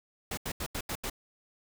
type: noise bursts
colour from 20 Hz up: pink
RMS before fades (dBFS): -35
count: 6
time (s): 0.31-1.099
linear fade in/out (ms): 5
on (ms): 64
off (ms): 81
effects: none